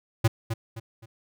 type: tone with echo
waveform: square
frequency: 112.9 Hz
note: A2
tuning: 45 cents sharp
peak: -17 dBFS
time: 0.24-0.28 s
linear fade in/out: 10 ms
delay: 260 ms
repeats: 3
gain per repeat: -9 dB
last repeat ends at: 1.06 s
effects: none